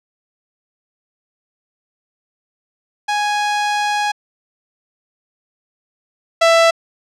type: tone pair in turn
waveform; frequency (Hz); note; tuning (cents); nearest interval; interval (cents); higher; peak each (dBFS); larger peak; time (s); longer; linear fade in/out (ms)
sawtooth; 830.6 / 663.8; G#5 / E5; 0 / +12; major third; 388; first; -12 / -5; second; 3.08-4.12 / 6.41-6.71; first; 10
effects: low-pass 6000 Hz 12 dB/octave